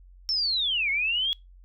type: linear two-way sweep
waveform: sine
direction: down then up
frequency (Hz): 5440 to 2143 to 3369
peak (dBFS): -23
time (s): 0.29-1.33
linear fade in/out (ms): 0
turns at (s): 0.9
effects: noise-tail reverb RT60 0.2 s tail -24 dB re dry + added 45 Hz sine -48 dBFS peak until 1.64 s